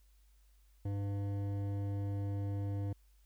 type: tone with hard clipping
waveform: triangle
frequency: 100.2 Hz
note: G2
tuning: 38 cents sharp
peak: -36 dBFS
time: 0.85-2.93 s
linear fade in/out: 5 ms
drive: 16 dB
effects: added 50 Hz sine -62 dBFS peak until 3.25 s + white hiss -75 dBFS RMS until 3.25 s

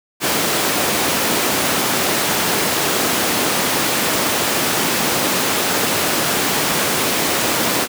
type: high-pass noise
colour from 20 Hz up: pink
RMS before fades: -18 dBFS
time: 0.2-7.88 s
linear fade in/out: 50 ms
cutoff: 220 Hz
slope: 12 dB/octave
effects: none

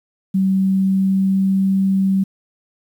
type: tone with pitch glide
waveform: sine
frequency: 191.2 to 192.75 Hz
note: G3 to G3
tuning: -43 to -29 cents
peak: -13 dBFS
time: 0.34-2.24 s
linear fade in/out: 10 ms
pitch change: +14 cents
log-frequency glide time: 0.48-1.55 s
effects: 8-bit

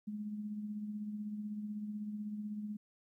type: tone with tremolo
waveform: sine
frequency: 210 Hz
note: G#3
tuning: 19 cents sharp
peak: -36 dBFS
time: 0.07-2.77 s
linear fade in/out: 10 ms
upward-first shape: triangle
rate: 16 Hz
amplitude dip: 50%
effects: 13-bit

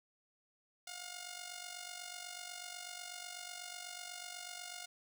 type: tone with amplitude modulation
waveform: 5% pulse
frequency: 714 Hz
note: F5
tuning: 38 cents sharp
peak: -31 dBFS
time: 0.87-4.86 s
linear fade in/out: 5 ms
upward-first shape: sine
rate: 48.1 Hz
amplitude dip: 65%
effects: none

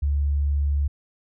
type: tone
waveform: sine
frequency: 71.6 Hz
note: D2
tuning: 43 cents flat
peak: -19 dBFS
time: 0.02-0.88 s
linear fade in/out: 10 ms
effects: none

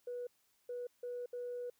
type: tone bursts at uneven times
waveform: sine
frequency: 488.6 Hz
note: B4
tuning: 19 cents flat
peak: -38 dBFS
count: 4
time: 0.07-0.27 / 0.69-0.87 / 1.03-1.26 / 1.33-1.7 s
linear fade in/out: 5 ms
effects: tanh soft clip ceiling -35 dBFS + white hiss -75 dBFS RMS until 1.79 s

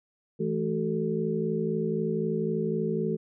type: tone cluster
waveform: sine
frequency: 163.6 / 215.9 / 377.3 / 441.2 Hz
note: E3 / A3 / F#4 / A4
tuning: -13 / -33 / +34 / +5 cents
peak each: -31 dBFS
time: 0.39-3.17 s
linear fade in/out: 20 ms
effects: none

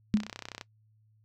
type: tone with exponential decay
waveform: sine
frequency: 211.2 Hz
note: G#3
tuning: 29 cents sharp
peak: -17 dBFS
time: 0.14-0.3 s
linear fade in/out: 0 ms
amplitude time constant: 34 ms
type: click train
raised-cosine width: 0.2 ms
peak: -21 dBFS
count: 16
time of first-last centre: 0.14-0.612 s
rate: 31.8 Hz
effects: noise-tail reverb RT60 0.1 s tail -20 dB re dry + added 108 Hz sine -62 dBFS peak until 1.24 s

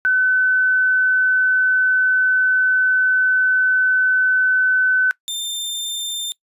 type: tone pair in turn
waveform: sine / sawtooth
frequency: 1513 / 3591 Hz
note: F#6 / A7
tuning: +38 / +35 cents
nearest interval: octave + minor third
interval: 1497 cents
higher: second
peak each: -13 / -20 dBFS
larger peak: first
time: 0.05-5.11 / 5.28-6.32 s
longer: first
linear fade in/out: 0 ms
effects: noise-tail reverb RT60 0.1 s tail -21 dB re dry + resampled to 32000 Hz

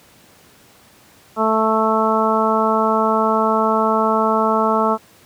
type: harmonic tone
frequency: 220 Hz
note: A3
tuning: in tune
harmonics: 1 / 2 / 3 / 4 / 5 / 6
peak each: -21 / -21 / -21 / -21 / -21 / -21 dBFS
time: 1.36-4.98 s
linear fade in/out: 50 ms
effects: pink hiss -49 dBFS RMS until 5.25 s + high-pass 100 Hz 12 dB/octave

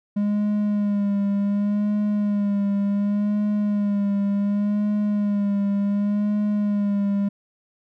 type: tone with vibrato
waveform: triangle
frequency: 204.4 Hz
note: G#3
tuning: 27 cents flat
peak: -17 dBFS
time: 0.16-7.29 s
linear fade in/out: 10 ms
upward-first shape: sine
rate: 0.68 Hz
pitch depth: 34 cents each way
effects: none

